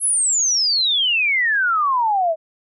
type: exponential sweep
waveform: sine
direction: down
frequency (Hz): 11000 to 622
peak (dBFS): -15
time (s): 0-2.36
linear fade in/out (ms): 50
effects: none